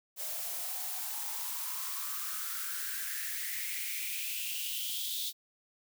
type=noise with high-pass filter sweep; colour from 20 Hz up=blue; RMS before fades=-37 dBFS; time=0.16-5.33 s; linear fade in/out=50 ms; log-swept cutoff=580 to 3700 Hz; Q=5.9; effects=none